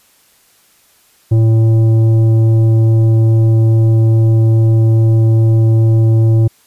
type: tone with tanh clipping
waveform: sine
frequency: 112.2 Hz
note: A2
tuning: 34 cents sharp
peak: -8 dBFS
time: 1.31-6.48 s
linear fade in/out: 10 ms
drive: 9 dB
effects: white hiss -51 dBFS RMS until 6.66 s + resampled to 32000 Hz